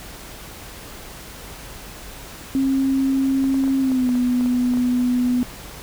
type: tone with pitch glide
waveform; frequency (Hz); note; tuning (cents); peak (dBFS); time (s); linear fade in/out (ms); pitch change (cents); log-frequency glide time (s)
sine; 268.6 to 247.7; C4 to B3; +46 to +5; -16; 2.55-5.43; 0; -141; 3.79-4.11
type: clicks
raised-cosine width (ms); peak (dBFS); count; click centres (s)
1; -20; 11; 3.441 / 3.543 / 3.639 / 3.678 / 3.918 / 4.091 / 4.154 / 4.41 / 4.46 / 4.737 / 4.772
effects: added 50 Hz sine -45 dBFS peak until 5.82 s + pink hiss -38 dBFS RMS until 5.82 s